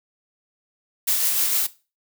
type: noise with tremolo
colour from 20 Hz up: blue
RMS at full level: -20 dBFS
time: 1.07-1.67 s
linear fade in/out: 10 ms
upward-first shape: sine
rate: 6.5 Hz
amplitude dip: 30%
effects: noise-tail reverb RT60 0.3 s tail -17 dB re dry